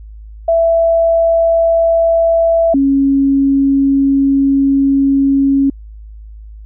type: tone pair in turn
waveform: sine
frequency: 664 / 274.9 Hz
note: E5 / C#4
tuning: +12 / -14 cents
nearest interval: octave + minor third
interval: 1526 cents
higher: first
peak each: -8 dBFS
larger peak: neither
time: 0.48-2.74 / 2.74-5.7 s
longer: second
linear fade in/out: 5 ms
effects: added 53 Hz sine -30 dBFS peak until 6.65 s